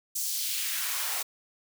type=noise with high-pass filter sweep; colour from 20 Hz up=white; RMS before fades=-31 dBFS; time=0.15-1.23 s; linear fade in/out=10 ms; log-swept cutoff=6700 to 620 Hz; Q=1.3; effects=none